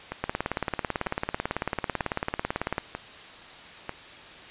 two click trains, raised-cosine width 0.5 ms, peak -11 / -16 dBFS, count 47 / 5, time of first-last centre 0.24-2.781 / 0.12-3.894 s, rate 18.1 / 1.06 Hz, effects white hiss -45 dBFS RMS until 4.5 s + resampled to 8000 Hz

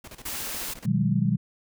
pink noise with tremolo, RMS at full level -42 dBFS, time 0.04-0.86 s, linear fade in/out 5 ms, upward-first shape square, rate 14 Hz, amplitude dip 75%
white high-pass noise, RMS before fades -33 dBFS, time 0.25-0.74 s, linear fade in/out 10 ms, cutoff 160 Hz, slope 48 dB/octave
sine chord, G# minor seventh, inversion first, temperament equal with one note detuned, 123.47 / 155.56 / 185 / 203.5 Hz, B2 / D#3 / F#3 / G#3, 0 / 0 / 0 / -35 cents, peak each -26 dBFS, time 0.85-1.37 s, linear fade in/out 10 ms
effects none

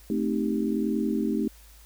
sine chord, A half-diminished seventh, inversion none, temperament equal, 220 / 261.6 / 311.1 / 392 Hz, A3 / C4 / Eb4 / G4, 0 / 0 / 0 / 0 cents, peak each -27 / -30 / -29 / -32 dBFS, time 0.1-1.48 s, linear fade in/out 2 ms, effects added 53 Hz sine -50 dBFS peak until 1.85 s + white hiss -55 dBFS RMS until 1.85 s

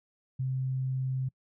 sine tone, 130.81 Hz, C3, in tune, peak -28 dBFS, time 0.39-1.29 s, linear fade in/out 10 ms, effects noise-tail reverb RT60 0.1 s tail -26 dB re dry

